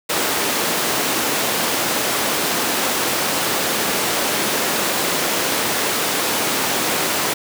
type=high-pass noise; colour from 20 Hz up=pink; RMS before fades=-20 dBFS; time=0.09-7.34 s; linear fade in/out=10 ms; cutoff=280 Hz; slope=12 dB/octave; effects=none